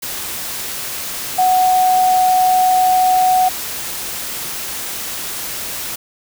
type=tone in noise; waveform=sine; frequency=740 Hz; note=F#5; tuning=in tune; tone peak=-10 dBFS; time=1.38-3.49 s; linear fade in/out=10 ms; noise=white; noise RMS=-25 dBFS; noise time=0.02-5.96 s; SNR=+12 dB; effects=none